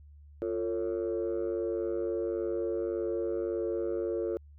sine chord, F augmented, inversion none, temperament equal with one note detuned, 349.2 / 450.8 / 554.4 Hz, F4 / A4 / C#5, 0 / +42 / 0 cents, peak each -31 / -32 / -35 dBFS, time 0.42-4.37 s, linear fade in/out 0 ms, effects tanh soft clip ceiling -24 dBFS + added 73 Hz sine -50 dBFS peak until 4.58 s

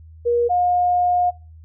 sine tone pair in turn, 476.8 / 714.4 Hz, A#4 / F5, +39 / +39 cents, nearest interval perfect fifth, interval 700 cents, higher second, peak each -15 dBFS, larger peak neither, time 0.25-0.49 / 0.49-1.31 s, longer second, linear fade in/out 20 ms, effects noise-tail reverb RT60 0.4 s tail -26 dB re dry + added 80 Hz sine -40 dBFS peak until 1.64 s

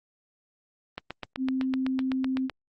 click train, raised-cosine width 0.3 ms, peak -17 dBFS, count 13, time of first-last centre 0.98-2.497 s, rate 7.91 Hz
sine tone, 261.6 Hz, C4, in tune, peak -25 dBFS, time 1.37-2.5 s, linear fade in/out 50 ms
effects Opus 32 kbps

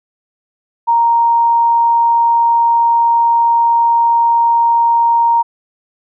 sine tone, 932.3 Hz, A#5, in tune, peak -8 dBFS, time 0.87-5.43 s, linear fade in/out 20 ms, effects none

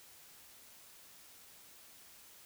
silence, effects white hiss -58 dBFS RMS until 2.45 s

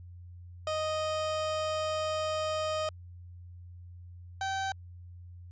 30% pulse tone pair in turn, 622.3 / 774 Hz, D#5 / G5, 0 / -22 cents, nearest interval major third, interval 378 cents, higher second, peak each -27 / -28 dBFS, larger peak first, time 0.67-2.89 / 4.41-4.72 s, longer first, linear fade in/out 2 ms, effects added 88 Hz sine -45 dBFS peak until 5.51 s + resampled to 16000 Hz

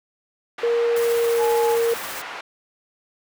pink band-pass noise, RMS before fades -34 dBFS, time 0.58-2.41 s, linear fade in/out 5 ms, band 770 to 2500 Hz, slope 12 dB/octave
sine tone with pitch glide, 470 to 464.1 Hz, A#4 to A#4, +14 to -8 cents, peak -17 dBFS, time 0.63-1.94 s, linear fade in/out 5 ms, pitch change -22 cents, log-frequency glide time 0.91-1.74 s
white noise with tremolo, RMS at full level -33 dBFS, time 0.96-2.22 s, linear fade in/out 5 ms, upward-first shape triangle, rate 15 Hz, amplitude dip 35%
sine tone, 850 Hz, G#5, 40 cents sharp, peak -23 dBFS, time 1.37-1.78 s, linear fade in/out 50 ms
effects none

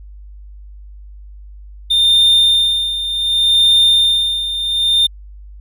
triangle tone with tremolo, 3618 Hz, A7, 48 cents sharp, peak -6 dBFS, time 1.9-5.07 s, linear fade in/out 10 ms, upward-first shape sine, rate 0.67 Hz, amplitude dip 70%, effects added 50 Hz sine -33 dBFS peak until 5.6 s

